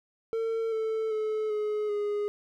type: tone with pitch steps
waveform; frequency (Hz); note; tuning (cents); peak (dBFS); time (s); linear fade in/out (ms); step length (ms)
triangle; 451.7 / 441.9 / 432.3 / 422.9 / 413.7; A4 / A4 / A4 / G#4 / G#4; +45 / +7 / -31 / +31 / -7; -25; 0.33-2.28; 0; 390
effects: none